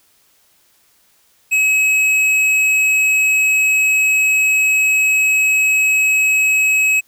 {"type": "tone with tanh clipping", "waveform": "triangle", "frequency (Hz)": 2560, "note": "D#7", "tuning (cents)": 49, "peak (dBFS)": -13, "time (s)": [1.51, 7.01], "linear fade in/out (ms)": 20, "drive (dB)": 15, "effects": ["white hiss -56 dBFS RMS until 7.07 s"]}